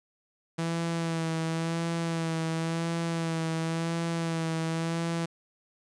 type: tone with vibrato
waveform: sawtooth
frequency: 164.81 Hz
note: E3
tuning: in tune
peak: -24 dBFS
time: 0.58-5.26 s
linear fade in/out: 10 ms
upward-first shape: sine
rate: 0.94 Hz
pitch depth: 28 cents each way
effects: resampled to 22050 Hz + 10-bit